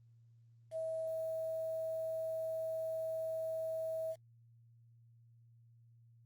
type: tone with quantisation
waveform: sine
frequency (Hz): 645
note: E5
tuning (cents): -38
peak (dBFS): -36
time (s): 0.71-4.16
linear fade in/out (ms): 50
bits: 10
effects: added 116 Hz sine -61 dBFS peak until 6.25 s + Opus 32 kbps